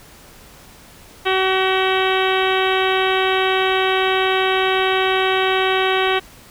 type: harmonic tone with a mistuned harmonic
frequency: 378.6 Hz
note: F#4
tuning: 40 cents sharp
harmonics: 1 / 2 / 3 / 4 / 5 / 6 / 7 / 8 / 9 / 10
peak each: -19 / -22 / -24 / -25 / -26 / -27 / -27 / -28 / -29 / -29 dBFS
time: 1.25-6.2 s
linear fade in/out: 20 ms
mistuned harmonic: 9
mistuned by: -68 cents
effects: pink hiss -44 dBFS RMS until 6.5 s